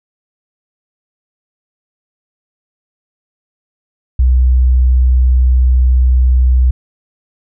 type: tone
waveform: sine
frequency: 63 Hz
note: B1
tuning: 35 cents sharp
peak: -6 dBFS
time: 4.19-6.71 s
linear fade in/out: 5 ms
effects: none